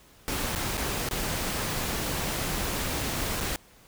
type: noise with dropouts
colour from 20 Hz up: pink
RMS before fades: -30 dBFS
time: 0.28-3.56 s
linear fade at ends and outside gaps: 0 ms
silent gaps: 0.551-0.559 / 0.771-0.777 / 1.088-1.111 / 3.404-3.409 s
effects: pink hiss -56 dBFS RMS until 3.87 s